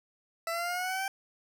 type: linear sweep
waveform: 20% pulse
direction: up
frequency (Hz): 659.3 to 784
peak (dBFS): -26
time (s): 0.47-1.08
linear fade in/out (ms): 2
effects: none